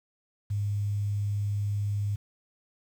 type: tone with quantisation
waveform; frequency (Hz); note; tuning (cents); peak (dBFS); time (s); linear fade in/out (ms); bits
sine; 102.3; G#2; -26; -26; 0.5-2.16; 10; 9
effects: none